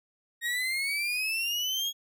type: exponential sweep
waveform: 35% pulse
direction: up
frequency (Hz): 1864.7 to 3322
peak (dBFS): -26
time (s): 0.41-1.93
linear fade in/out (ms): 50
effects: none